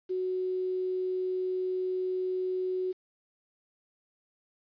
sine tone with quantisation, 370 Hz, F#4, in tune, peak -28 dBFS, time 0.09-2.93 s, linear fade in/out 20 ms, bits 9, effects resampled to 11025 Hz

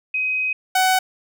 sine / sawtooth tone pair in turn, 2520 / 749.2 Hz, D#7 / F#5, +21 / +21 cents, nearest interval octave + major sixth, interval 2100 cents, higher first, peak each -19 / -11 dBFS, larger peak second, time 0.14-0.53 / 0.75-0.99 s, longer first, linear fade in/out 5 ms, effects none

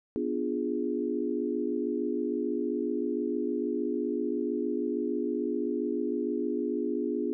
sine chord, B diminished seventh, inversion none, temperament equal, 246.9 / 293.7 / 349.2 / 415.3 Hz, B3 / D4 / F4 / Ab4, 0 / 0 / 0 / 0 cents, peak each -33 dBFS, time 0.16-7.33 s, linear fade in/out 0 ms, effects none

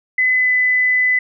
sine tone with pitch glide, 2018 to 2005 Hz, B6 to B6, +37 to +26 cents, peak -12 dBFS, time 0.18-1.19 s, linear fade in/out 5 ms, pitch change -11 cents, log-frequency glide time 0.34-0.51 s, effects none

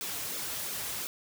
white noise with flanger, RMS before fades -36 dBFS, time 0.01-1.07 s, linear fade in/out 0 ms, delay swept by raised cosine 1 to 5.4 ms, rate 2.9 Hz, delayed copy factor -0.7, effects none

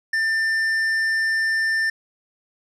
sine tone with tanh clipping, 1790 Hz, A6, 29 cents sharp, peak -20 dBFS, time 0.13-1.9 s, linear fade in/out 5 ms, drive 8 dB, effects none

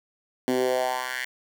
10% pulse tone with high-pass filter sweep, 127.2 Hz, C3, 48 cents flat, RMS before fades -26 dBFS, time 0.48-1.25 s, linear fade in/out 0 ms, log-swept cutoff 260 to 2000 Hz, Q 3.1, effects none

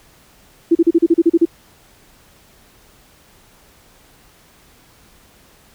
sine tone bursts, 334.8 Hz, E4, 27 cents sharp, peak -7 dBFS, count 10, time 0.71-1.454 s, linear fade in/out 10 ms, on 42 ms, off 36 ms, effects pink hiss -50 dBFS RMS until 5.74 s

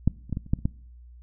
clicks, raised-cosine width 5 ms, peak -7 / -29 / -15 / -17 / -30 / -9 / -30 / -11 dBFS, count 8, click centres 0.076 / 0.296 / 0.327 / 0.371 / 0.464 / 0.535 / 0.589 / 0.655 s, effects noise-tail reverb RT60 0.6 s tail -23 dB re dry + added 60 Hz sine -45 dBFS peak until 1.22 s

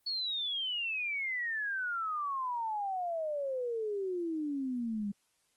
sine exponential sweep, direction down, 4435 to 197.8 Hz, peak -32 dBFS, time 0.06-5.12 s, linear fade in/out 10 ms, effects white hiss -74 dBFS RMS until 5.56 s + Opus 24 kbps

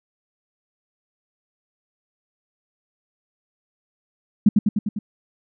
sine tone with echo, 208.2 Hz, G#3, 5 cents sharp, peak -8 dBFS, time 4.46-4.49 s, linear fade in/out 5 ms, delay 100 ms, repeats 5, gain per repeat -3 dB, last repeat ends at 4.99 s, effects none

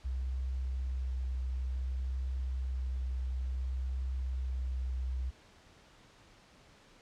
sine tone with vibrato, 64.2 Hz, C2, 32 cents flat, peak -32 dBFS, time 0.04-5.31 s, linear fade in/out 20 ms, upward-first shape triangle, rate 0.56 Hz, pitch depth 16 cents each way, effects pink hiss -60 dBFS RMS until 7.01 s + low-pass 6000 Hz 12 dB/octave

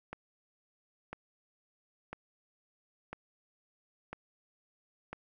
click train, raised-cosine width 0.5 ms, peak -25 dBFS, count 6, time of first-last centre 0.13-5.13 s, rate 1 Hz, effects none

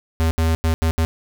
square tone bursts at uneven times, 81.2 Hz, E2, 26 cents flat, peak -16 dBFS, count 5, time 0.2-0.31 / 0.38-0.55 / 0.64-0.74 / 0.82-0.91 / 0.98-1.05 s, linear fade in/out 0 ms, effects none

